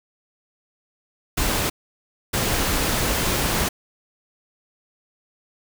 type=noise bursts at uneven times; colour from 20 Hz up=pink; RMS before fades=-22 dBFS; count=2; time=1.37-1.7 / 2.33-3.69 s; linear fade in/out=10 ms; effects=none